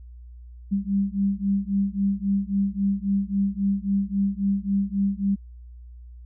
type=beating tone pair; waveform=sine; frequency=196 / 199.7 Hz; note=G3 / G3; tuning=0 / +32 cents; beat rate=3.7 Hz; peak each=-24 dBFS; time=0.71-5.36 s; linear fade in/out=20 ms; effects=added 60 Hz sine -40 dBFS peak until 6.25 s